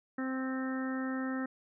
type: harmonic tone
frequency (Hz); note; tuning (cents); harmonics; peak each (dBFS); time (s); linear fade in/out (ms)
261.6; C4; 0; 1 / 2 / 3 / 4 / 5 / 6 / 7; -33 / -43 / -48 / -51 / -44 / -47 / -44; 0.18-1.46; 5
effects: none

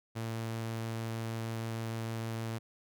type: tone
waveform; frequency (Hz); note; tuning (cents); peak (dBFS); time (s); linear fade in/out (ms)
sawtooth; 113.3; A#2; -49; -31; 0.15-2.59; 20
effects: none

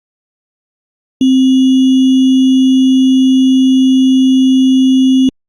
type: tone with sample-and-hold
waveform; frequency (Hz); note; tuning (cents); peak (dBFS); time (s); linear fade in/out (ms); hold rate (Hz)
sine; 261.6; C4; 0; -5; 1.21-5.29; 2; 3150
effects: low-pass 5000 Hz 12 dB/octave + Opus 48 kbps

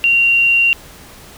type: tone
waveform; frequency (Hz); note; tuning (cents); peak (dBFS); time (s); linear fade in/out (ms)
sine; 2760; F7; -21; -9; 0.04-0.73; 0
effects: pink hiss -39 dBFS RMS until 1.37 s

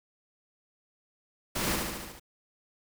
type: noise with echo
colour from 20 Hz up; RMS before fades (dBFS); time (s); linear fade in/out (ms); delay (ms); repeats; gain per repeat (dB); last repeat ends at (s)
pink; -31; 1.55-1.76; 10; 73; 6; -3; 2.198
effects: none

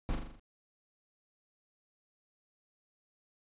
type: noise with echo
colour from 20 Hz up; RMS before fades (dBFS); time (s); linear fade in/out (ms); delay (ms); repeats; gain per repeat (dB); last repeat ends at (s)
brown; -32; 0.09-0.15; 0; 41; 6; -4; 0.396
effects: resampled to 8000 Hz

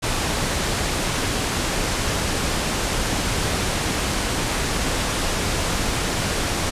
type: low-pass noise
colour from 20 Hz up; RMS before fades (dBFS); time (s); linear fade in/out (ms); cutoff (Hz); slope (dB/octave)
pink; -23; 0.02-6.71; 20; 10000; 24
effects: resampled to 32000 Hz

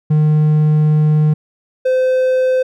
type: tone pair in turn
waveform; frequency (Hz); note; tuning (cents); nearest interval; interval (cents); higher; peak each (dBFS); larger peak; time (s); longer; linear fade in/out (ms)
triangle; 152.7 / 514.7; D#3 / C5; -32 / -29; octave + major sixth; 2103; second; -7 / -9; first; 0.1-1.34 / 1.85-2.63; first; 10
effects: none

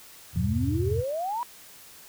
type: chord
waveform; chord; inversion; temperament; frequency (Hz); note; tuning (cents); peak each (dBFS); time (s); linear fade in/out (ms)
sine; E minor; none; equal with one note detuned; 81.32 / 98 / 123.47; E2 / G2 / B2; -23 / 0 / 0; -29; 0.33-1.04; 50
type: exponential sweep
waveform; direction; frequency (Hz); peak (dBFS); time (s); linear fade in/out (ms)
sine; up; 166 to 995; -27; 0.36-1.43; 0
effects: white hiss -49 dBFS RMS until 2.08 s

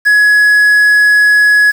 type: tone with quantisation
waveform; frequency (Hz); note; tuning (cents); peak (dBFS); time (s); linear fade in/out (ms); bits
triangle; 1683; G#6; +23; -3; 0.05-1.72; 20; 5
effects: none

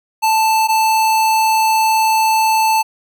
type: tone pair in turn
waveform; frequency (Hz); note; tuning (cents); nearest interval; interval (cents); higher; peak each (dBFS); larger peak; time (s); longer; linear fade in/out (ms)
square; 881 / 881; A5 / A5; +2 / +2; unison; 0; neither; -12; neither; 0.22-0.68 / 0.68-2.83; second; 20
effects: none

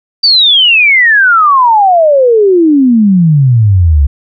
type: exponential sweep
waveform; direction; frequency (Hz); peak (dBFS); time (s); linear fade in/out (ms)
sine; down; 4699 to 67; -3; 0.23-4.07; 10
effects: none

